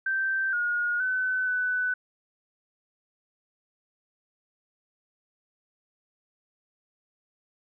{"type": "tone with pitch steps", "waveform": "sine", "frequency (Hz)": [1559, 1437, 1513, 1500], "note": ["G6", "F6", "F#6", "F#6"], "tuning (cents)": [-10, 49, 38, 23], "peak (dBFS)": -24, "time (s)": [0.06, 1.94], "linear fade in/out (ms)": 5, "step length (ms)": 470, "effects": []}